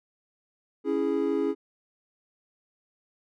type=chord; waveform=triangle; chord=C# minor; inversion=none; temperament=equal; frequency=277.2 / 329.6 / 415.3 Hz; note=C#4 / E4 / G#4; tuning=0 / 0 / 0 cents; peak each=-27 / -27 / -25 dBFS; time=0.84-1.55 s; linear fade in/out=50 ms; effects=none

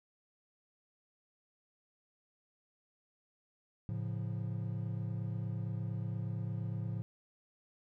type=chord; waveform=triangle; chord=A augmented; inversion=none; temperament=equal; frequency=110 / 138.59 / 174.61 Hz; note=A2 / C#3 / E#3; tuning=0 / 0 / 0 cents; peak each=-35 / -40 / -40 dBFS; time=3.89-7.02 s; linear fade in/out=0 ms; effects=none

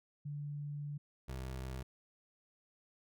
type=tone pair in turn; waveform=sine / 25% pulse; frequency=145.7 / 64.71 Hz; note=D3 / C2; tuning=-13 / -19 cents; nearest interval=octave + major second; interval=1406 cents; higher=first; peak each=-39 / -37 dBFS; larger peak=second; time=0.25-0.98 / 1.28-1.83 s; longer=first; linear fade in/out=10 ms; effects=none

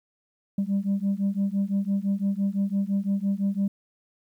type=beating tone pair; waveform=sine; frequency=195.1 / 201 Hz; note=G3 / G3; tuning=-8 / +44 cents; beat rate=5.9 Hz; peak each=-24 dBFS; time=0.58-3.68 s; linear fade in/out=5 ms; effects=tanh soft clip ceiling -19 dBFS + 10-bit

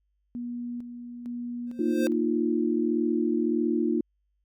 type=tone with tremolo; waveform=sine; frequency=241.1 Hz; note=B3; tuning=41 cents flat; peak=-31 dBFS; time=0.35-2.12 s; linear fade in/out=0 ms; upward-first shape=square; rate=1.1 Hz; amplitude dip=50%
type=tone with exponential growth; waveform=square; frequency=523.3 Hz; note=C5; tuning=in tune; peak=-26 dBFS; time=1.67-2.07 s; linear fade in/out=0 ms; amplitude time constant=86 ms
type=chord; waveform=sine; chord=Bb suspended fourth; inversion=none; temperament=equal with one note detuned; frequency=233.1 / 307.6 / 349.2 Hz; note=Bb3 / Eb4 / F4; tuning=0 / -20 / 0 cents; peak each=-27 dBFS; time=1.79-4.01 s; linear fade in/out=5 ms
effects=added 50 Hz sine -70 dBFS peak until 4.44 s

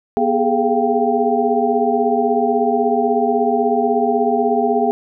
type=tone cluster; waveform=sine; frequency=242.7 / 409.2 / 425.5 / 693 / 782 Hz; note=B3 / G#4 / G#4 / F5 / G5; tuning=-30 / -26 / +42 / -14 / -4 cents; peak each=-20 dBFS; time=0.17-4.91 s; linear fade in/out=0 ms; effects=none

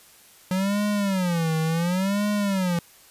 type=tone with vibrato; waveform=square; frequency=181.9 Hz; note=F#3; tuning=29 cents flat; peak=-22 dBFS; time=0.51-2.79 s; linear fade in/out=2 ms; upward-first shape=sine; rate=0.7 Hz; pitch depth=230 cents each way; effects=white hiss -52 dBFS RMS until 3.1 s + resampled to 32000 Hz

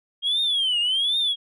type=tone with vibrato; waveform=sine; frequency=3219 Hz; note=G7; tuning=45 cents sharp; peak=-18 dBFS; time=0.22-1.36 s; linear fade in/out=50 ms; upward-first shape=triangle; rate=1.3 Hz; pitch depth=240 cents each way; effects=tanh soft clip ceiling -17 dBFS

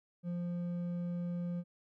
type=tone with hard clipping; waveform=sine; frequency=174.61 Hz; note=F3; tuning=in tune; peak=-36 dBFS; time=0.23-1.64 s; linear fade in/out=50 ms; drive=5 dB; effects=none

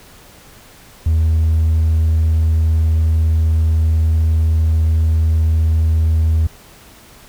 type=tone; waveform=triangle; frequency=80 Hz; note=D#2; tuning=49 cents sharp; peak=-8 dBFS; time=1.06-6.47 s; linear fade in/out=5 ms; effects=tanh soft clip ceiling -6 dBFS + pink hiss -43 dBFS RMS until 7.28 s

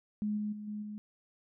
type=tone with level steps; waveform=sine; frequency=210 Hz; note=G#3; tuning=19 cents sharp; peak=-30 / -32 / -40 / -36 / -39 dBFS; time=0.22-0.98 s; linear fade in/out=0 ms; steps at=0.37 / 0.52 / 0.67 / 0.82 s; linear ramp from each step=10 ms; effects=none

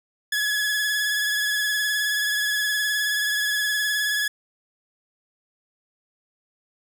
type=tone with vibrato; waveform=sawtooth; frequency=1693 Hz; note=G#6; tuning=33 cents sharp; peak=-18 dBFS; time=0.32-4.28 s; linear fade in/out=5 ms; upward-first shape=triangle; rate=19 Hz; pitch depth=37 cents each way; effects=none

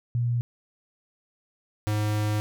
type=tone pair in turn; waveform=sine / square; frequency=119.8 / 105.77 Hz; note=A#2 / G#2; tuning=+48 / +32 cents; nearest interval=major second; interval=216 cents; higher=first; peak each=-22 / -24 dBFS; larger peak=first; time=0.15-0.41 / 1.87-2.4 s; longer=second; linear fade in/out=0 ms; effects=none

